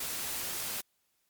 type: noise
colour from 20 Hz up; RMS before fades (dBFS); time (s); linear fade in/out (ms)
white; -36; 0-0.81; 5
effects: white hiss -75 dBFS RMS until 1.29 s + MP3 96 kbps